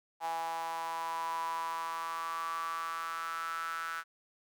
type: tone with high-pass filter sweep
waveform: sawtooth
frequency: 164.81 Hz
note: E3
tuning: in tune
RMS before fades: -37 dBFS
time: 0.2-4.04 s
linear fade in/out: 50 ms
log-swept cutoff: 840 to 1400 Hz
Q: 9.1
effects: none